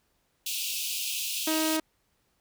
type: high-pass noise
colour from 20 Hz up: pink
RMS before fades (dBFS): -32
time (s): 0.46-1.77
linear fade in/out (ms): 5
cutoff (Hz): 2500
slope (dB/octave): 96
type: tone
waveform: sawtooth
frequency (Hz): 315.6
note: D#4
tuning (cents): +25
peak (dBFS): -22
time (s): 1.47-1.8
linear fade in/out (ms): 5
effects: pink hiss -72 dBFS RMS until 2.4 s